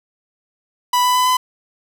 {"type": "tone with pitch steps", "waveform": "45% pulse", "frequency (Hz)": [987.8, 995.2, 1002.7, 1010.3], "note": ["B5", "B5", "B5", "B5"], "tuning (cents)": [0, 13, 26, 39], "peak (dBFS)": -13, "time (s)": [0.93, 1.37], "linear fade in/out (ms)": 5, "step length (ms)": 110, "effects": []}